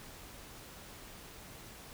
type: silence
effects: pink hiss -51 dBFS RMS until 1.93 s